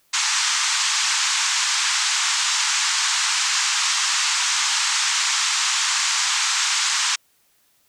white band-pass noise, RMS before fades -21 dBFS, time 0.13-7.16 s, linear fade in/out 10 ms, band 900 to 7700 Hz, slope 48 dB/octave, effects white hiss -62 dBFS RMS until 7.88 s

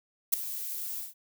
violet noise with ADSR envelope, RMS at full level -20 dBFS, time 0.32-1.14 s, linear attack 17 ms, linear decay 4 ms, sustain -16 dB, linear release 150 ms, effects none

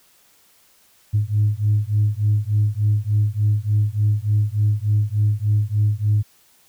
sine beating tone pair, 103.4 / 106.8 Hz, G#2 / G#2, -7 / +49 cents, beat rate 3.4 Hz, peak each -18 / -18 dBFS, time 1.13-6.23 s, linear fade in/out 20 ms, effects tanh soft clip ceiling -10 dBFS + white hiss -56 dBFS RMS until 6.68 s

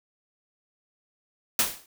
white noise with exponential decay, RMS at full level -19 dBFS, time 1.59-1.86 s, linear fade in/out 2 ms, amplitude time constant 57 ms, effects none

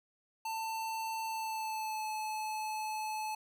square tone with pitch glide, 892 to 863.6 Hz, A5 to A5, +23 to -33 cents, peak -36 dBFS, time 0.45-3.35 s, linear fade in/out 5 ms, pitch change -56 cents, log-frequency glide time 1.25-2.08 s, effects none

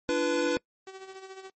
square chord, B diminished, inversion first, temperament equal with one note detuned, 293.7 / 341.4 / 493.9 Hz, D4 / F4 / B4, 0 / -39 / 0 cents, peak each -31 / -31 / -28 dBFS, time 0.09-0.57 s, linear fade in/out 0 ms
sawtooth tone with tremolo, 382 Hz, G4, 45 cents flat, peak -36 dBFS, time 0.87-1.5 s, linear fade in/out 2 ms, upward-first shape sine, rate 14 Hz, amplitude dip 60%
effects noise-tail reverb RT60 0.1 s tail -24 dB re dry + MP3 32 kbps

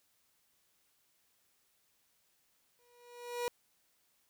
30% pulse tone with exponential growth, 483 Hz, B4, 39 cents flat, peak -29 dBFS, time 2.79-3.48 s, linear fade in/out 0 ms, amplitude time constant 150 ms, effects white hiss -74 dBFS RMS until 4.29 s

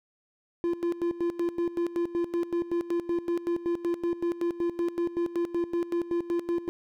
triangle tone with tremolo, 343.5 Hz, F4, 29 cents flat, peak -22 dBFS, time 0.64-6.69 s, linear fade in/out 0 ms, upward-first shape square, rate 5.3 Hz, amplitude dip 80%, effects none

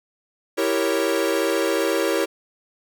45% pulse chord, E diminished seventh, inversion none, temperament equal, 329.6 / 392 / 466.2 / 554.4 Hz, E4 / G4 / Bb4 / Db5, 0 / 0 / 0 / 0 cents, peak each -25 dBFS, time 0.57-2.26 s, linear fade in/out 20 ms, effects none

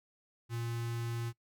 square tone with notch filter, 116.9 Hz, A#2, 5 cents sharp, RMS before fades -37 dBFS, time 0.49-1.33 s, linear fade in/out 50 ms, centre 600 Hz, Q 1.9, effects noise-tail reverb RT60 0.1 s tail -21 dB re dry

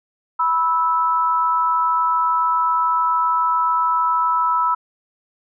sine tone pair together, 984 / 1311.1 Hz, B5 / E6, -7 / -10 cents, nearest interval perfect fourth, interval 497 cents, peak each -18 dBFS, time 0.39-4.75 s, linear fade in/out 10 ms, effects none

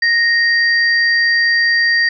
sine tone pair together, 1864.7 / 4705 Hz, A#6 / D8, 0 / +2 cents, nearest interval octave + major third, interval 1602 cents, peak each -11 / -19 dBFS, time 0.02-2.09 s, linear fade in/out 5 ms, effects none

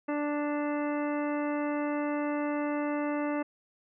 harmonic tone, 293.7 Hz, D4, in tune, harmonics 1 / 2 / 3 / 4 / 5 / 6 / 7 / 9, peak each -30 / -34 / -39 / -41 / -45 / -46 / -45 / -48 dBFS, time 0.08-3.43 s, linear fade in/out 10 ms, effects none

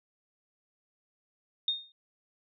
sine tone with exponential decay, 3680 Hz, A#7, 23 cents flat, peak -23 dBFS, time 1.68-1.92 s, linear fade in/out 2 ms, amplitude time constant 52 ms, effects none

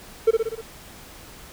triangle tone with echo, 449.3 Hz, A4, 36 cents sharp, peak -9 dBFS, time 0.27-0.31 s, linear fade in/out 10 ms, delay 61 ms, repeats 5, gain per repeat -4 dB, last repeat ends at 0.615 s, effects tanh soft clip ceiling -5 dBFS + pink hiss -44 dBFS RMS until 1.52 s

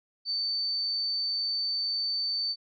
sine tone, 4551 Hz, C#8, 45 cents sharp, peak -27 dBFS, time 0.25-2.56 s, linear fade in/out 50 ms, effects none

